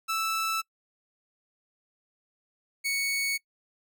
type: tone pair in turn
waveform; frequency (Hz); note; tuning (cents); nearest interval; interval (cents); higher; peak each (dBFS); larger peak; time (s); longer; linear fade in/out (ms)
sawtooth; 1318.5 / 2222; E6 / C#7; 0 / +4; major sixth; 904; second; -23; neither; 0.08-0.62 / 2.84-3.38; neither; 20
effects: noise-tail reverb RT60 0.1 s tail -25 dB re dry